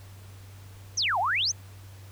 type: exponential two-way sweep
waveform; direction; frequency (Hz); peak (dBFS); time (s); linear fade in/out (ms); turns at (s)
sine; down then up; 6645 to 668 to 6645; -23; 0.97-1.52; 10; 1.19
effects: added 97 Hz sine -44 dBFS peak until 2.11 s + pink hiss -54 dBFS RMS until 2.11 s